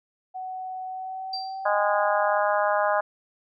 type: tone with pitch glide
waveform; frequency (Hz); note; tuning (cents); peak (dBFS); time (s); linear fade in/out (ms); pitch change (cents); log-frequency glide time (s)
sine; 747 to 781.9; F#5 to G5; +16 to -5; -31; 0.34-2.4; 20; +79; 0.85-1.96
type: tone with exponential decay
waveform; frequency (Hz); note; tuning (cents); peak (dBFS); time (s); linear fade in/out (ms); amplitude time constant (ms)
sine; 4699; D8; 0; -27; 1.33-1.69; 5; 78
type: harmonic tone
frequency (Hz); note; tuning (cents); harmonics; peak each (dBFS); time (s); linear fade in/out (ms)
205.9; G#3; -15; 3 / 4 / 5 / 6 / 7 / 8; -24 / -26 / -28 / -30 / -31 / -32; 1.65-3.01; 10
effects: none